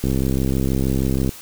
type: click train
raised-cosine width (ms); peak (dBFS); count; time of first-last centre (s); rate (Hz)
3; -8; 84; 0.04-1.292; 66.3
effects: white hiss -39 dBFS RMS until 1.41 s